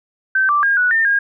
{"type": "tone with pitch steps", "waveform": "sine", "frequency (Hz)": [1547, 1171, 1620, 1473, 1807, 1625], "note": ["G6", "D6", "G#6", "F#6", "A6", "G#6"], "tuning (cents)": [-23, -5, -43, -8, 46, -38], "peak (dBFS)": -12, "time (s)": [0.35, 1.19], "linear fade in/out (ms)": 5, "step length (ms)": 140, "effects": []}